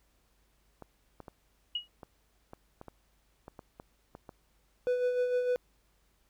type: clicks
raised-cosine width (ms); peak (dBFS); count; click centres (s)
1; -31; 12; 0.823 / 1.203 / 1.282 / 2.032 / 2.534 / 2.814 / 2.883 / 3.481 / 3.592 / 3.799 / 4.151 / 4.292
type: tone with exponential decay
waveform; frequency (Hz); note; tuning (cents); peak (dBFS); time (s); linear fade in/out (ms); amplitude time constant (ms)
sine; 2900; F#7; -35; -27; 1.75-1.88; 5; 27
type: tone with tremolo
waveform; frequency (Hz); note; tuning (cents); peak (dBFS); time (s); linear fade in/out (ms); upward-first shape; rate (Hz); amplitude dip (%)
triangle; 495.9; B4; +7; -23; 4.87-5.56; 0; sine; 6.6; 45
effects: added 50 Hz sine -70 dBFS peak until 6.29 s + pink hiss -72 dBFS RMS until 6.29 s